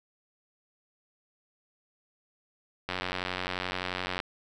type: click train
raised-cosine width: 0.3 ms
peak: -15 dBFS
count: 121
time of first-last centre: 2.89-4.201 s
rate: 91.5 Hz
effects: none